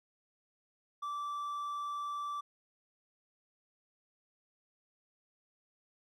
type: tone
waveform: triangle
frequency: 1165 Hz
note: D6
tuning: 14 cents flat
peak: -34 dBFS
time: 1.02-2.41 s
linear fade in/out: 10 ms
effects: none